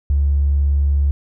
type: tone with tanh clipping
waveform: triangle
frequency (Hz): 70.8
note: C#2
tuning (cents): +37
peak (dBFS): -12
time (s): 0.1-1.11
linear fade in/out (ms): 0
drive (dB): 2
effects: none